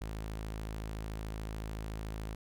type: tone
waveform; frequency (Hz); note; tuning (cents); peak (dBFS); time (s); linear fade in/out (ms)
sawtooth; 53.7; A1; -41; -34; 0.01-2.35; 5
effects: none